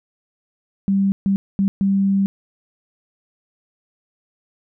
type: tone bursts at uneven times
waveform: sine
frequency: 196 Hz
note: G3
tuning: in tune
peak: -14 dBFS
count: 4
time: 0.88-1.12 / 1.26-1.36 / 1.59-1.68 / 1.81-2.26 s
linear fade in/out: 0 ms
effects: none